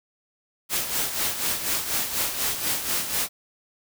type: noise with tremolo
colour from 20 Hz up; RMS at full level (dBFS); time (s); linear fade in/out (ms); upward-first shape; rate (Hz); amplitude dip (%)
white; -24; 0.69-3.29; 50; sine; 4.1; 60
effects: none